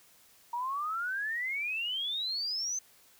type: exponential sweep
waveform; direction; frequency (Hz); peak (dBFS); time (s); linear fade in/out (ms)
sine; up; 932.3 to 6272; -31; 0.53-2.79; 5
effects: white hiss -61 dBFS RMS until 3.19 s